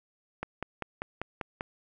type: click train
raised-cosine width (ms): 0.5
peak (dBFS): -18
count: 7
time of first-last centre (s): 0.43-1.609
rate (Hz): 5.09
effects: none